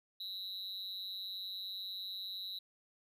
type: tone with amplitude modulation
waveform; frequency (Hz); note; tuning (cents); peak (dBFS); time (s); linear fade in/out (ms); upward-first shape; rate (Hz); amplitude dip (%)
triangle; 3918; B7; -15; -35; 0.2-2.59; 5; sine; 191; 95
effects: none